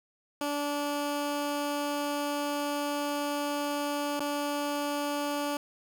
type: tone with dropouts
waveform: 15% pulse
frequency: 289.8 Hz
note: D4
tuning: 23 cents flat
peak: -23 dBFS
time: 0.41-5.57 s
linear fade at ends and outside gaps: 2 ms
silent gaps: 4.195-4.204 s
effects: none